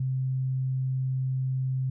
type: tone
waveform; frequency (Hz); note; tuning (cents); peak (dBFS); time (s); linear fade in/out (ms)
sine; 130.81; C3; 0; -25; 0-1.9; 5
effects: none